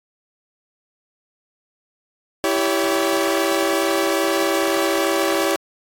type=chord; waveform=sawtooth; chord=C# diminished; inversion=first; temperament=equal with one note detuned; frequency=329.6 / 392 / 564.7 Hz; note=E4 / G4 / C#5; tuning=0 / 0 / +32 cents; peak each=-18 dBFS; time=2.44-5.56 s; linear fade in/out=0 ms; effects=AAC 64 kbps